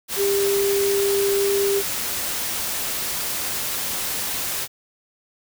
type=tone in noise; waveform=sine; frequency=398.3 Hz; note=G4; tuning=28 cents sharp; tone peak=-18 dBFS; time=0.16-1.83 s; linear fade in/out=50 ms; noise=white; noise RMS=-26 dBFS; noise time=0.08-4.68 s; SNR=+5 dB; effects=none